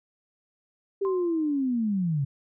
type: linear sweep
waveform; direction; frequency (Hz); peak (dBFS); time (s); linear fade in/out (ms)
sine; down; 399.4 to 132.1; -23; 1.01-2.25; 10
type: tone with exponential decay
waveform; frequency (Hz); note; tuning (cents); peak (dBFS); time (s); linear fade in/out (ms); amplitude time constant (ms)
sine; 1046.5; C6; 0; -31; 1.05-1.61; 0; 120
effects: none